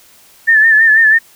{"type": "tone with vibrato", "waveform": "sine", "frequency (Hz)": 1772, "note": "A6", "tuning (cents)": 12, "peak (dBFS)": -5, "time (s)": [0.47, 1.19], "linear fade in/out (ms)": 20, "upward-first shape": "sine", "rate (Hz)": 6.1, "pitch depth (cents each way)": 58, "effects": ["white hiss -45 dBFS RMS until 1.35 s"]}